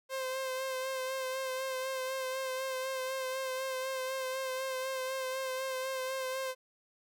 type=tone with vibrato; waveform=sawtooth; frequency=523.3 Hz; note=C5; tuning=in tune; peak=-30 dBFS; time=0.09-6.55 s; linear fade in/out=50 ms; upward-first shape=sine; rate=4 Hz; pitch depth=27 cents each way; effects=none